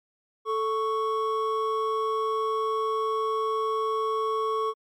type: tone pair together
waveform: triangle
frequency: 440 / 1108.7 Hz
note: A4 / C#6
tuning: 0 / 0 cents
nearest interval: octave + major third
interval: 1600 cents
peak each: -25 dBFS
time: 0.45-4.74 s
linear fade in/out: 50 ms
effects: MP3 96 kbps